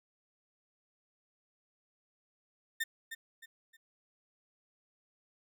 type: tone with echo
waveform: 35% pulse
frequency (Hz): 1814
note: A#6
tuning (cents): -48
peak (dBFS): -29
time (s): 2.8-2.84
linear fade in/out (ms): 10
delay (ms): 310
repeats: 3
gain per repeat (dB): -9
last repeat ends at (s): 3.77
effects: none